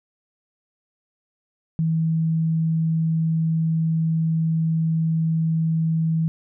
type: tone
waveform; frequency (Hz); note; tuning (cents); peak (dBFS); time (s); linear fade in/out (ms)
sine; 161.7; E3; -33; -18; 1.79-6.28; 0
effects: none